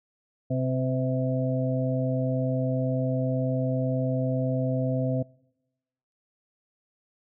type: harmonic tone with a mistuned harmonic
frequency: 130 Hz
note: C3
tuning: 11 cents flat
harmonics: 1 / 2 / 4 / 5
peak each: -26 / -29 / -32 / -33 dBFS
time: 0.5-5.23 s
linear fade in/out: 10 ms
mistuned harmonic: 4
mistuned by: -27 cents
effects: noise-tail reverb RT60 1.0 s tail -26 dB re dry